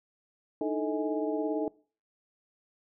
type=tone cluster; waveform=sine; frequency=304.5 / 322.2 / 437.5 / 634 / 830 Hz; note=D#4 / E4 / A4 / D#5 / G#5; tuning=-37 / -39 / -10 / +32 / -1 cents; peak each=-32 / -37 / -32 / -36 / -40 dBFS; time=0.61-1.68 s; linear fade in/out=2 ms; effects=noise-tail reverb RT60 0.4 s tail -22 dB re dry